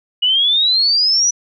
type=exponential sweep; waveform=sine; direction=up; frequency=2900 to 5960 Hz; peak=-11 dBFS; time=0.22-1.31 s; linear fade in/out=10 ms; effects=none